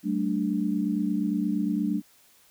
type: chord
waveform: sine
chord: G suspended second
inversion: none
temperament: equal with one note detuned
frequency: 191.41 / 220 / 293.7 Hz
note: G3 / A3 / D4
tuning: -41 / 0 / 0 cents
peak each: -28 dBFS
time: 0.03-2.02 s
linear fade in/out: 50 ms
effects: white hiss -59 dBFS RMS until 2.5 s